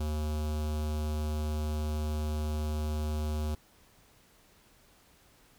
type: tone with notch filter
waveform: square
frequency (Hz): 76.1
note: D#2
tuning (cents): -38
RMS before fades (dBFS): -32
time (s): 0-3.55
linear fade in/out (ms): 5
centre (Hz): 1900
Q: 1.3
effects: pink hiss -62 dBFS RMS until 5.58 s